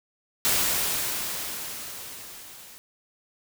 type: noise with level ramp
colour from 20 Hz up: white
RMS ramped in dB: -22 to -47 dBFS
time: 0.45-2.78 s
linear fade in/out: 0 ms
effects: none